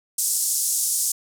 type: band-pass noise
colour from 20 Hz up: white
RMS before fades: -23 dBFS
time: 0.18-1.12 s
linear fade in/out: 5 ms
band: 6100 to 11000 Hz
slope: 24 dB/octave
effects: none